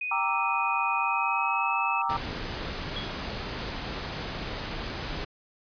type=tone with pitch glide; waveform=sine; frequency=2489 to 2601 Hz; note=D#7 to E7; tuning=0 to -24 cents; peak=-29 dBFS; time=0.01-2.02 s; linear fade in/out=5 ms; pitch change=+76 cents; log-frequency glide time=0.98-1.77 s
type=chord; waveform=sine; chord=E half-diminished seventh; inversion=first; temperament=equal; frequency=784 / 932.3 / 1174.7 / 1318.5 Hz; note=G5 / Bb5 / D6 / E6; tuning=0 / 0 / 0 / 0 cents; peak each=-32 / -29 / -30 / -33 dBFS; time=0.11-2.17 s; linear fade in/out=5 ms
type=noise; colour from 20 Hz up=pink; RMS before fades=-34 dBFS; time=2.09-5.25 s; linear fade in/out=10 ms
type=tone with exponential decay; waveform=sine; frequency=3336 Hz; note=G#7; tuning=7 cents sharp; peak=-31 dBFS; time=2.96-3.23 s; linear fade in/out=5 ms; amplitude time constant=58 ms
effects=resampled to 11025 Hz